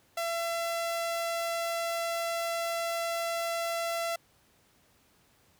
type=tone; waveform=sawtooth; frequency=674 Hz; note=E5; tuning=38 cents sharp; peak=-26 dBFS; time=0.17-4.16 s; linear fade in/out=5 ms; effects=pink hiss -65 dBFS RMS until 5.59 s + high-pass 60 Hz 12 dB/octave